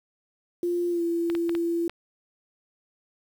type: tone with pitch glide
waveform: sine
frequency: 349.2 to 338.9 Hz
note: F4 to E4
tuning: 0 to +48 cents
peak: -23 dBFS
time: 0.63-1.88 s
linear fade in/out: 2 ms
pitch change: -52 cents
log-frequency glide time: 0.9-1.02 s
type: clicks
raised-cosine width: 0.3 ms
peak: -19 dBFS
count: 5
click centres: 1.3 / 1.351 / 1.494 / 1.551 / 1.896 s
effects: 8-bit